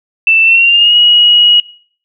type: tone with pitch glide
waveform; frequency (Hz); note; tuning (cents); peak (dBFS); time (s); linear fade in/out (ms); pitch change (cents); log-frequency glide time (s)
sine; 2660 to 2901; E7 to F#7; +15 to -35; -4; 0.27-1.6; 2; +150; 0.43-0.96
effects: noise-tail reverb RT60 0.5 s tail -21 dB re dry